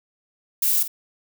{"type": "noise with echo", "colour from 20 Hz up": "violet", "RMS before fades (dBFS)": -20, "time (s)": [0.62, 0.83], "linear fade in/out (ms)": 5, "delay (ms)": 49, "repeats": 1, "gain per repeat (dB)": -11, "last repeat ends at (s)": 0.879, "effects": []}